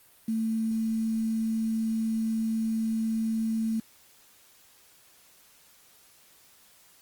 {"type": "tone with quantisation", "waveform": "sine", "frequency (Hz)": 223, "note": "A3", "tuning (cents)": 23, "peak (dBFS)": -25, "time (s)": [0.28, 3.8], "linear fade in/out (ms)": 5, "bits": 8, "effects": ["white hiss -58 dBFS RMS until 7.01 s", "Opus 32 kbps"]}